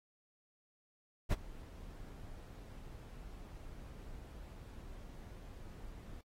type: noise with ADSR envelope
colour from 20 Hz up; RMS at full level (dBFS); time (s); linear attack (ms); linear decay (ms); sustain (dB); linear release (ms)
brown; -28; 1.29-6.21; 35; 23; -22; 3
effects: AAC 48 kbps